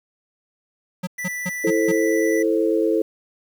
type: tone bursts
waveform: square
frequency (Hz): 181.3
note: F#3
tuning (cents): -35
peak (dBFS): -24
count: 5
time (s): 1.03-1.92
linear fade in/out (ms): 10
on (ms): 42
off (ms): 170
type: tone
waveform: square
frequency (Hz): 1975.5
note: B6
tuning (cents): 0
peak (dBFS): -27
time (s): 1.18-2.43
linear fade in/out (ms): 10
type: chord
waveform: sine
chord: A minor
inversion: second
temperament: just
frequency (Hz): 330 / 440 / 528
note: E4 / A4 / C5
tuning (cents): +2 / 0 / +16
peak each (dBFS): -20 / -20 / -24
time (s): 1.64-3.02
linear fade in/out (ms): 5
effects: 8-bit